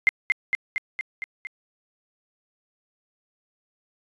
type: tone with echo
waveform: sine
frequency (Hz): 2093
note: C7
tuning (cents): 0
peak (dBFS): -13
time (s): 0.07-0.09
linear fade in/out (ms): 0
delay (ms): 230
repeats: 6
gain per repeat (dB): -3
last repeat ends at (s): 1.47
effects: resampled to 22050 Hz